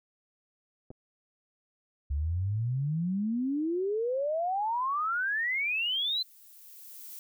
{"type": "clicks", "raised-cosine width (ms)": 2, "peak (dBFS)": [-31, -38], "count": 2, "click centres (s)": [0.905, 0.913]}
{"type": "exponential sweep", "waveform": "sine", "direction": "up", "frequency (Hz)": [68.1, 4127], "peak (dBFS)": -27, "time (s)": [2.1, 6.23], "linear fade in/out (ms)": 10}
{"type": "noise with exponential growth", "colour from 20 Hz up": "violet", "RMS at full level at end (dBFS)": -43, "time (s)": [4.61, 7.19], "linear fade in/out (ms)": 2, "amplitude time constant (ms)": 560}
{"effects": []}